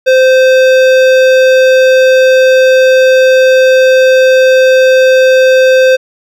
sine tone with hard clipping, 519 Hz, C5, 14 cents flat, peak -5 dBFS, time 0.06-5.97 s, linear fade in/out 20 ms, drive 15 dB, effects none

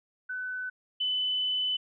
sine tone pair in turn, 1505 / 3010 Hz, F#6 / F#7, +29 / +29 cents, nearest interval octave, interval 1200 cents, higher second, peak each -32 / -26 dBFS, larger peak second, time 0.29-0.7 / 1-1.77 s, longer second, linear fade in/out 10 ms, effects none

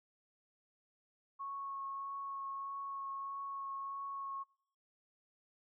sine tone with vibrato, 1100 Hz, C#6, 14 cents flat, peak -40 dBFS, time 1.39-4.44 s, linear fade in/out 20 ms, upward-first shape triangle, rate 1.6 Hz, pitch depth 12 cents each way, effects noise-tail reverb RT60 0.7 s tail -24 dB re dry

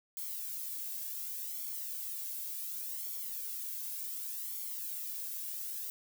violet noise with flanger, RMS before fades -40 dBFS, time 0.17-5.9 s, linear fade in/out 0 ms, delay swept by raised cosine 0.9 to 1.88 ms, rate 0.68 Hz, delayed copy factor +0.7, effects none

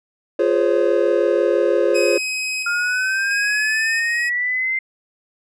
triangle chord, Db major seventh, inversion first, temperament equal with one note detuned, 349.2 / 415.3 / 514.3 / 554.4 Hz, F4 / Ab4 / C5 / Db5, 0 / 0 / -30 / 0 cents, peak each -18 dBFS, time 0.39-2.18 s, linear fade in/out 5 ms
sawtooth tone with tremolo, 2532 Hz, D#7, 30 cents sharp, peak -18 dBFS, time 1.94-4.3 s, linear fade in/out 20 ms, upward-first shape square, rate 0.73 Hz, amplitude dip 35%
sine linear sweep, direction up, 1396.9 to 2093 Hz, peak -18 dBFS, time 2.66-4.79 s, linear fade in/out 5 ms
effects resampled to 22050 Hz

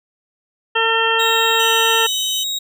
harmonic tone, 452.3 Hz, A4, 48 cents sharp, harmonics 1 / 2 / 3 / 4 / 6 / 7, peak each -21 / -21 / -21 / -21 / -21 / -21 dBFS, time 0.75-2.07 s, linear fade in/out 10 ms
35% pulse tone, 3790 Hz, A#7, 28 cents sharp, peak -18 dBFS, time 1.19-2.59 s, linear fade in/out 10 ms
sawtooth tone with pitch glide, 3000 to 3031 Hz, F#7 to F#7, +23 to +41 cents, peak -19 dBFS, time 1.59-2.44 s, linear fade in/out 10 ms, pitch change +18 cents, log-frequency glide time 2.07-2.22 s
effects none

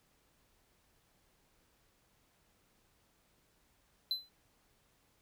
triangle tone with exponential decay, 4049 Hz, B7, 42 cents sharp, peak -27 dBFS, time 4.11-4.29 s, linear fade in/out 1 ms, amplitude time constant 39 ms, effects pink hiss -72 dBFS RMS until 5.21 s

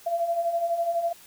sine beating tone pair, 670 / 682 Hz, E5 / F5, +28 / -41 cents, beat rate 12 Hz, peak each -31 / -24 dBFS, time 0.06-1.13 s, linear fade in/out 10 ms, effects white hiss -51 dBFS RMS until 1.26 s

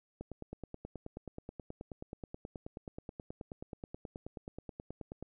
click train, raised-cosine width 2 ms, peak -29 dBFS, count 48, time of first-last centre 0.21-5.226 s, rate 9.37 Hz, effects none

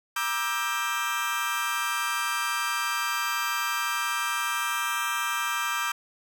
30% pulse chord, E half-diminished seventh, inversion second, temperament just, 949.3 / 1186.7 / 1318.5 / 1582.2 Hz, Bb5 / D6 / E6 / G6, +31 / +18 / 0 / +16 cents, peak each -32 / -28 / -30 / -28 dBFS, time 0.16-5.92 s, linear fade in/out 5 ms, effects none

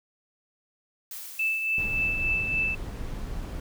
blue noise with exponential decay, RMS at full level -37 dBFS, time 1.11-2.95 s, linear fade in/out 2 ms, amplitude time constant 400 ms
sine tone with tremolo, 2637 Hz, E7, in tune, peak -22 dBFS, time 1.39-2.75 s, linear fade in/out 5 ms, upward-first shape triangle, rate 3.5 Hz, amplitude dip 50%
brown noise, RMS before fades -34 dBFS, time 1.78-3.6 s, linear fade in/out 2 ms
effects none

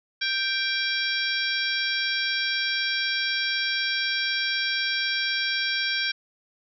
harmonic tone with a mistuned harmonic, 784 Hz, G5, in tune, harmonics 2 / 3 / 4 / 5 / 6 / 7, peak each -28 / -30 / -31 / -32 / -33 / -33 dBFS, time 0.21-6.12 s, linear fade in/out 10 ms, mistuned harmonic 4, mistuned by +70 cents, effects none

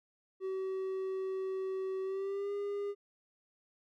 triangle tone with pitch glide, 380.3 to 405.2 Hz, F#4 to G#4, +48 to -43 cents, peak -32 dBFS, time 0.4-2.95 s, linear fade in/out 50 ms, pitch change +109 cents, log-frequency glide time 2.03-2.52 s, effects none

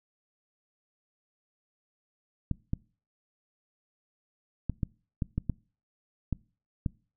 clicks, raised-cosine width 5 ms, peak -16 dBFS, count 9, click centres 2.513 / 2.734 / 4.697 / 4.832 / 5.222 / 5.38 / 5.497 / 6.327 / 6.862 s, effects noise-tail reverb RT60 0.4 s tail -24 dB re dry

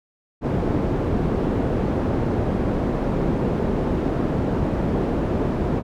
white low-pass noise, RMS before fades -22 dBFS, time 0.41-5.83 s, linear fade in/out 50 ms, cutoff 370 Hz, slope 12 dB/octave, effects none

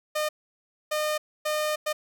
sawtooth tone bursts at uneven times, 609 Hz, D#5, 37 cents flat, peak -21 dBFS, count 4, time 0.15-0.29 / 0.91-1.18 / 1.45-1.76 / 1.86-1.93 s, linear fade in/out 10 ms, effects none

